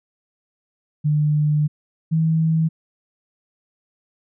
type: tone pair in turn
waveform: sine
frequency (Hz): 150 / 160.77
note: D3 / E3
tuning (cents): +37 / -43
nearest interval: minor second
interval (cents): 120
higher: second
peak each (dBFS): -15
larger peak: neither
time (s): 1.04-1.68 / 2.11-2.69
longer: first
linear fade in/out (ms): 20
effects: none